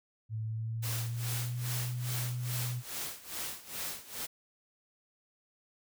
sine tone with pitch glide, 110 to 122.76 Hz, A2 to B2, 0 to -10 cents, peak -33 dBFS, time 0.29-2.83 s, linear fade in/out 50 ms, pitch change +190 cents, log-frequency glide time 0.44-1.65 s
white noise with tremolo, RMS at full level -37 dBFS, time 0.82-4.27 s, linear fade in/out 20 ms, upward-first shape sine, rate 2.4 Hz, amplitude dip 85%
effects none

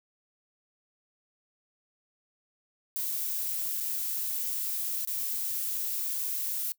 violet noise with dropouts, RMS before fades -32 dBFS, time 2.96-6.72 s, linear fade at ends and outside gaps 0 ms, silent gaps 3.801-3.806 / 5.05-5.074 s, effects noise-tail reverb RT60 0.1 s tail -21 dB re dry

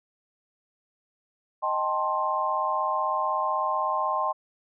sine chord, A half-diminished seventh, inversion second, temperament equal with one note detuned, 622.3 / 784 / 880 / 1054.4 Hz, Eb5 / G5 / A5 / C6, 0 / 0 / 0 / +13 cents, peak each -31 / -31 / -31 / -26 dBFS, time 1.62-4.33 s, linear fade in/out 20 ms, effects none

